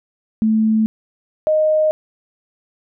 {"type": "tone pair in turn", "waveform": "sine", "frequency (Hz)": [219.1, 619.7], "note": ["A3", "D#5"], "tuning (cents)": [-7, -7], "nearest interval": "octave + tritone", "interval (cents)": 1800, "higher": "second", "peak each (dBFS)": -12, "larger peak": "neither", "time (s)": [[0.42, 0.86], [1.47, 1.91]], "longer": "neither", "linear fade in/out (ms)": 0, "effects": []}